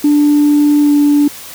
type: tone with pitch glide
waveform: sine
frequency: 293.7 to 291 Hz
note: D4 to D4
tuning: 0 to -16 cents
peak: -5 dBFS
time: 0.04-1.28 s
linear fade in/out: 5 ms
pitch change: -16 cents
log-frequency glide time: 0.8-0.92 s
effects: tanh soft clip ceiling -3 dBFS + white hiss -31 dBFS RMS until 1.54 s